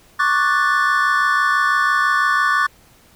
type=chord; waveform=triangle; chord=D major seventh; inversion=third; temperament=equal; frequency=1108.7 / 1174.7 / 1480 / 1760 Hz; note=C#6 / D6 / F#6 / A6; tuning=0 / 0 / 0 / 0 cents; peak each=-18 dBFS; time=0.19-2.67 s; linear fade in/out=10 ms; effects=pink hiss -51 dBFS RMS until 3.15 s